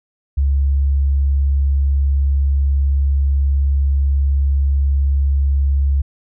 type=tone; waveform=sine; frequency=69.3 Hz; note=C#2; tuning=in tune; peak=-12 dBFS; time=0.37-6.02 s; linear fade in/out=10 ms; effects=none